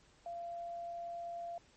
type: tone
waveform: sine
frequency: 687 Hz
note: F5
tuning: 29 cents flat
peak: -40 dBFS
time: 0.26-1.58 s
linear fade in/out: 2 ms
effects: pink hiss -66 dBFS RMS until 1.76 s + MP3 32 kbps